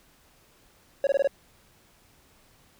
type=tone bursts; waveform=triangle; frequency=555 Hz; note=C#5; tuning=2 cents sharp; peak=-17 dBFS; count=5; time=1.04-1.274 s; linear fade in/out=2 ms; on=30 ms; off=21 ms; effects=pink hiss -60 dBFS RMS until 2.79 s